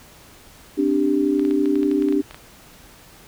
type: chord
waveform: sine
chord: C suspended second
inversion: none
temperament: equal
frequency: 261.6 / 293.7 / 392 Hz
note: C4 / D4 / G4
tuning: 0 / 0 / 0 cents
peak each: -24 / -18 / -22 dBFS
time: 0.77-2.22 s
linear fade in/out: 20 ms
type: clicks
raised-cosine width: 0.3 ms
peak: -21 dBFS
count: 12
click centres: 1.395 / 1.451 / 1.51 / 1.658 / 1.756 / 1.831 / 1.914 / 2.023 / 2.086 / 2.125 / 2.31 / 2.345 s
effects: pink hiss -47 dBFS RMS until 3.27 s